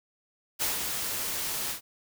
white noise with ADSR envelope, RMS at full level -27 dBFS, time 0.59-1.81 s, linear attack 32 ms, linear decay 140 ms, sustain -5 dB, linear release 110 ms, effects none

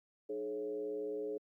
sine tone with frequency modulation, 424.8 Hz, G#4, 39 cents sharp, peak -36 dBFS, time 0.29-1.38 s, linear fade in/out 10 ms, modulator 119 Hz, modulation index 0.75, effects high-pass 200 Hz 12 dB/octave + 13-bit

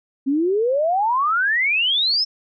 sine exponential sweep, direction up, 261.6 to 5370 Hz, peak -16 dBFS, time 0.26-2.25 s, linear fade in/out 20 ms, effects none

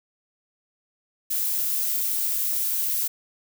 violet noise with amplitude modulation, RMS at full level -23 dBFS, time 1.3-3.08 s, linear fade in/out 10 ms, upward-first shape sine, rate 210 Hz, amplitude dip 45%, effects none

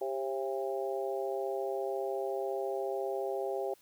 harmonic tone with a mistuned harmonic, 134.3 Hz, C3, 46 cents sharp, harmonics 3 / 4 / 5 / 6, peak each -35 / -37 / -39 / -41 dBFS, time 0.01-3.74 s, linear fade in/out 5 ms, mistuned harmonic 3, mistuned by -33 cents, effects white hiss -64 dBFS RMS until 3.81 s

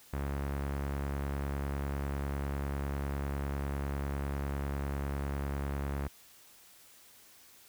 sawtooth tone with low-pass filter, 70 Hz, C#2, 18 cents sharp, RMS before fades -35 dBFS, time 0.13-6.08 s, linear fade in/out 5 ms, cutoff 1800 Hz, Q 1.1, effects white hiss -58 dBFS RMS until 7.68 s

